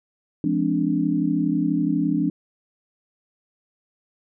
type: chord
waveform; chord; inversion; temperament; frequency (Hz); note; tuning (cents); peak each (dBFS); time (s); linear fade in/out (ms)
sine; D half-diminished seventh; first; equal with one note detuned; 170.82 / 207.7 / 261.6 / 293.7; F3 / Ab3 / C4 / D4; -38 / 0 / 0 / 0; -25 / -27 / -25 / -22; 0.44-2.3; 2
effects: none